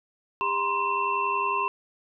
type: tone cluster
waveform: sine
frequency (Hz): 401.4 / 954 / 1045 / 2691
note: G4 / A#5 / C6 / E7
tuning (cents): +41 / +40 / -2 / +35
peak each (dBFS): -34 / -31 / -25 / -31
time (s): 0.41-1.68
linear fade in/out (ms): 0
effects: none